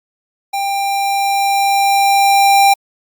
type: tone with level ramp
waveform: square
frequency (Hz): 793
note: G5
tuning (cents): +20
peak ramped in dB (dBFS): -17 to -7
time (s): 0.53-2.74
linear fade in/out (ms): 10
effects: Opus 48 kbps